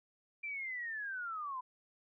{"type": "linear sweep", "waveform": "sine", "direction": "down", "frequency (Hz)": [2369, 987.8], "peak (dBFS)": -38, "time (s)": [0.43, 1.61], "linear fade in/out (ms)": 10, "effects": []}